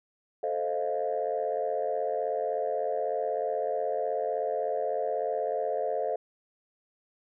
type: chord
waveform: sine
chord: F dominant seventh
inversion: first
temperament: equal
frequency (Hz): 440 / 523.3 / 622.3 / 698.5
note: A4 / C5 / Eb5 / F5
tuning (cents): 0 / 0 / 0 / 0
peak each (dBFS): -32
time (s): 0.43-6.16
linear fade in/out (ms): 5
effects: tanh soft clip ceiling -19 dBFS